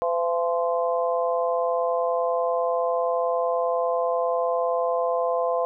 harmonic tone with a mistuned harmonic, 169.7 Hz, F3, 49 cents flat, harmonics 3 / 4 / 5 / 6, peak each -24 / -25 / -35 / -29 dBFS, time 0.02-5.65 s, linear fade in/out 0 ms, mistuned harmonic 6, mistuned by +37 cents, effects none

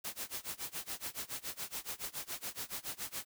white noise with tremolo, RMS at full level -39 dBFS, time 0.04-3.25 s, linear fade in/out 10 ms, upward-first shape sine, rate 7.1 Hz, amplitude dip 95%, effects none

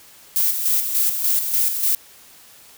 violet noise with tremolo, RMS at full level -18 dBFS, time 0.36-1.95 s, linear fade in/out 0 ms, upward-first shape square, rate 3.4 Hz, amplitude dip 50%, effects white hiss -47 dBFS RMS until 2.77 s

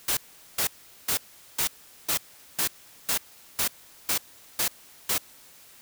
white noise bursts, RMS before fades -25 dBFS, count 11, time 0.08-5.181 s, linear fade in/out 5 ms, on 91 ms, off 410 ms, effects white hiss -52 dBFS RMS until 5.81 s

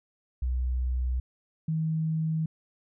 sine tone pair in turn, 62.7 / 159.18 Hz, B1 / D#3, +27 / +40 cents, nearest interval octave + major third, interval 1613 cents, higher second, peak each -25 dBFS, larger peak neither, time 0.42-1.2 / 1.68-2.46 s, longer neither, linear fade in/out 5 ms, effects none

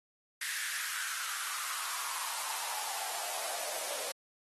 white noise with high-pass filter sweep, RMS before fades -37 dBFS, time 0.41-4.12 s, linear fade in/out 5 ms, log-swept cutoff 1800 to 540 Hz, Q 4.1, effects AAC 32 kbps

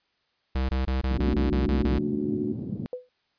square tone bursts, 65.3 Hz, C2, 3 cents flat, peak -24 dBFS, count 9, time 0.55-1.986 s, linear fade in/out 5 ms, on 140 ms, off 22 ms
white band-pass noise, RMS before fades -33 dBFS, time 1.11-2.86 s, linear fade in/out 0 ms, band 110 to 270 Hz, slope 24 dB/octave
harmonic tone, 73.42 Hz, D2, in tune, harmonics 3 / 4 / 5, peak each -29 / -30 / -31 dBFS, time 1.18-2.53 s, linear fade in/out 20 ms
sine tone with exponential decay, 500 Hz, B4, 21 cents sharp, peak -26 dBFS, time 2.93-3.09 s, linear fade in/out 1 ms, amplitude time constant 34 ms
effects white hiss -71 dBFS RMS until 3.38 s + resampled to 11025 Hz

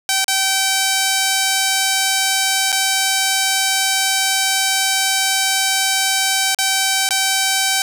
5% pulse tone with dropouts, 772 Hz, G5, 27 cents flat, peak -3 dBFS, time 0.09-7.82 s, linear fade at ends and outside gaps 1 ms, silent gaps 0.244-0.281 / 2.72-2.726 / 6.547-6.587 / 7.09-7.107 s, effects none

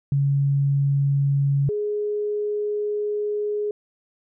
sine tone pair in turn, 139.9 / 417.3 Hz, C#3 / G#4, +16 / +8 cents, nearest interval octave + perfect fifth, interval 1892 cents, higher second, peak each -17 / -22 dBFS, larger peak first, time 0.12-1.69 / 1.69-3.71 s, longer second, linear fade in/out 2 ms, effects none

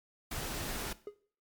pink noise, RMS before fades -38 dBFS, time 0.31-0.93 s, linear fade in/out 5 ms
triangle tone with exponential decay, 415.3 Hz, G#4, in tune, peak -33 dBFS, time 1.07-1.16 s, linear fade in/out 2 ms, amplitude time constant 18 ms
effects noise-tail reverb RT60 0.5 s tail -18 dB re dry + MP3 96 kbps

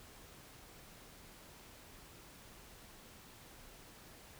silence, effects pink hiss -57 dBFS RMS until 4.39 s

